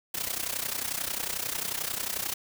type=noise with amplitude modulation; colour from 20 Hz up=white; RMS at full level=-29 dBFS; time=0.14-2.34 s; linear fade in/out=5 ms; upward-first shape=sine; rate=31.2 Hz; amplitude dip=80%; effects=none